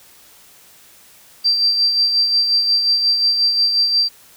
sine tone with tremolo, 4699 Hz, D8, in tune, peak -11 dBFS, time 1.44-4.09 s, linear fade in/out 20 ms, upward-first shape sine, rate 5.6 Hz, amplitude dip 45%, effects white hiss -47 dBFS RMS until 4.36 s

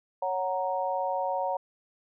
sine chord, F# major, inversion second, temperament equal, 554.4 / 740 / 932.3 Hz, C#5 / F#5 / A#5, 0 / 0 / 0 cents, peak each -31 dBFS, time 0.22-1.57 s, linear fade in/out 5 ms, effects none

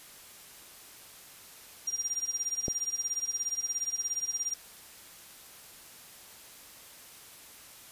sine tone with tremolo, 5700 Hz, F8, 34 cents sharp, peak -27 dBFS, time 1.87-4.54 s, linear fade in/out 5 ms, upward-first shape sine, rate 17 Hz, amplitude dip 85%
click, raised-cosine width 2 ms, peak -18 dBFS, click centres 2.682 s
effects white hiss -51 dBFS RMS until 7.91 s + resampled to 32000 Hz

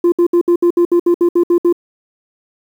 sine tone bursts, 346.9 Hz, F4, 12 cents flat, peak -5 dBFS, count 12, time 0.04-1.727 s, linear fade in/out 5 ms, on 81 ms, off 65 ms, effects tanh soft clip ceiling -7 dBFS + 7-bit

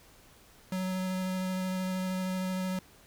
square tone with vibrato, 186 Hz, F#3, 9 cents sharp, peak -31 dBFS, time 0.72-2.79 s, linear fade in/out 2 ms, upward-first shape square, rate 13 Hz, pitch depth 8 cents each way, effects pink hiss -58 dBFS RMS until 3.06 s

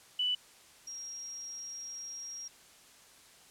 sine tone pair in turn, 2976 / 5618 Hz, F#7 / F8, +9 / +9 cents, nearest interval major seventh, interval 1100 cents, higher second, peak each -28 / -40 dBFS, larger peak first, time 0.19-0.35 / 0.87-2.48 s, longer second, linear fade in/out 5 ms, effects white hiss -58 dBFS RMS until 3.5 s + low-pass 10000 Hz 12 dB/octave

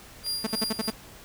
sawtooth tone with tremolo, 4800 Hz, D8, 37 cents sharp, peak -24 dBFS, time 0.23-0.92 s, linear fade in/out 50 ms, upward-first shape sine, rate 3.2 Hz, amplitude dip 70%
clicks, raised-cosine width 0.2 ms, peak -25 / -28 dBFS, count 2, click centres 0.265 / 0.459 s
sawtooth tone bursts, 220 Hz, A3, in tune, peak -21 dBFS, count 6, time 0.44-0.903 s, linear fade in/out 5 ms, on 28 ms, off 59 ms
effects pink hiss -48 dBFS RMS until 1.24 s

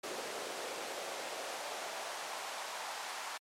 pink noise with high-pass filter sweep, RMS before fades -41 dBFS, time 0.03-3.38 s, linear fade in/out 10 ms, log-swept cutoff 430 to 910 Hz, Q 1.9, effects low-pass 9000 Hz 12 dB/octave + MP3 96 kbps

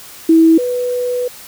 sine tone pair in turn, 325.1 / 493.5 Hz, E4 / B4, -24 / -1 cents, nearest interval perfect fifth, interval 723 cents, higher second, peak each -5 / -15 dBFS, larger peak first, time 0.29-0.58 / 0.58-1.28 s, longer second, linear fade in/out 5 ms, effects white hiss -36 dBFS RMS until 1.47 s

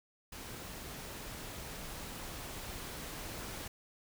pink noise with level ramp, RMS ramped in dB -46 to -43 dBFS, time 0.32-3.68 s, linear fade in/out 5 ms, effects none

